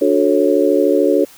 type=chord; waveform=sine; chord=D major seventh; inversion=none; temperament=just; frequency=293.7 / 367.1 / 440.5 / 550.6 Hz; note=D4 / F#4 / A4 / C#5; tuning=0 / -14 / +2 / -12 cents; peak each=-16 dBFS; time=0.01-1.25 s; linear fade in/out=10 ms; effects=white hiss -43 dBFS RMS until 1.37 s